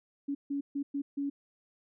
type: tone bursts at uneven times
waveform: sine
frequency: 281.7 Hz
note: C#4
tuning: 28 cents sharp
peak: -30 dBFS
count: 5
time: 0.28-0.35 / 0.5-0.61 / 0.75-0.83 / 0.94-1.02 / 1.17-1.3 s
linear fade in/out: 10 ms
effects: none